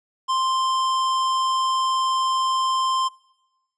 sine tone with hard clipping, 1046.5 Hz, C6, in tune, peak -21 dBFS, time 0.28-3.09 s, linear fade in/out 20 ms, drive 14 dB, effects noise-tail reverb RT60 1.0 s tail -23 dB re dry + resampled to 22050 Hz

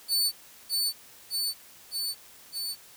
sawtooth tone with echo, 4496 Hz, C#8, 24 cents sharp, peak -20 dBFS, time 0.08-0.32 s, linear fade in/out 50 ms, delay 610 ms, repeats 4, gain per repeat -2 dB, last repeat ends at 2.76 s, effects white hiss -52 dBFS RMS until 2.96 s

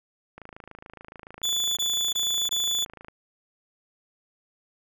click train, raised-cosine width 0.5 ms, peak -27 dBFS, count 74, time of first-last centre 0.38-3.084 s, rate 27 Hz
30% pulse tone bursts, 3466 Hz, A7, 27 cents flat, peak -21 dBFS, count 4, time 1.43-2.85 s, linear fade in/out 10 ms, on 340 ms, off 20 ms
effects none

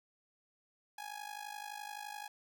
sawtooth tone with amplitude modulation, 832 Hz, G#5, 3 cents sharp, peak -36 dBFS, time 0.98-2.28 s, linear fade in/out 5 ms, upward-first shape sine, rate 51.7 Hz, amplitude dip 80%, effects none

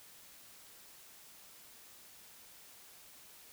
silence, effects white hiss -57 dBFS RMS until 3.52 s

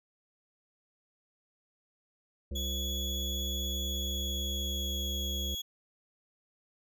harmonic tone, 69.3 Hz, C#2, in tune, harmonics 1 / 3 / 5 / 7 / 8, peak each -34 / -44 / -48 / -51 / -52 dBFS, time 2.51-5.55 s, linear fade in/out 5 ms
35% pulse tone with pitch glide, 3379 to 3342 Hz, G#7 to G#7, +29 to +10 cents, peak -33 dBFS, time 2.55-5.62 s, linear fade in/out 10 ms, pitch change -19 cents, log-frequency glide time 3.67-5.18 s
effects none

